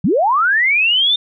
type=linear sweep; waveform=sine; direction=up; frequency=138.59 to 3634 Hz; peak=-11 dBFS; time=0.04-1.16 s; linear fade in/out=5 ms; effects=none